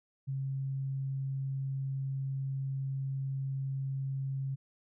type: tone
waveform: sine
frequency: 135.3 Hz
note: C#3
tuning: 42 cents flat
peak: -32 dBFS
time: 0.27-4.56 s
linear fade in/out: 20 ms
effects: none